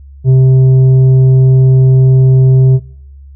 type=tone with tanh clipping; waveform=triangle; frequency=130.81 Hz; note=C3; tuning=in tune; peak=-4 dBFS; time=0.24-2.8 s; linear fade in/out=50 ms; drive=10 dB; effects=noise-tail reverb RT60 0.9 s tail -26 dB re dry + added 69 Hz sine -31 dBFS peak until 3.35 s